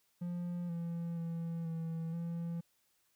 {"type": "tone with pitch steps", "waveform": "triangle", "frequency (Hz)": [175, 169.1, 166.8, 163.8, 168.9], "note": ["F3", "E3", "E3", "E3", "E3"], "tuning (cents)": [4, 44, 21, -11, 42], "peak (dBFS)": -34, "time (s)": [0.21, 2.61], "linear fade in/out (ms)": 10, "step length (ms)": 480, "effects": ["white hiss -75 dBFS RMS until 3.15 s"]}